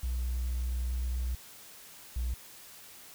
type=tone pair in turn; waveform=triangle; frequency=61.74 / 60.75 Hz; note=B1 / B1; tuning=0 / -28 cents; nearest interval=unison; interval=28 cents; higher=first; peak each=-26 dBFS; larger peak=neither; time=0.03-1.35 / 2.16-2.34 s; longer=first; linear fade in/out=5 ms; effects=tanh soft clip ceiling -26 dBFS + white hiss -51 dBFS RMS until 3.14 s